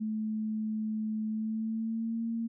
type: tone with pitch glide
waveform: sine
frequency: 216.8 to 229 Hz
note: A3 to A#3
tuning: -25 to -31 cents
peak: -30 dBFS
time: 0-2.48 s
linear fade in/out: 20 ms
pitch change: +94 cents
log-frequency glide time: 1.28-2.23 s
effects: none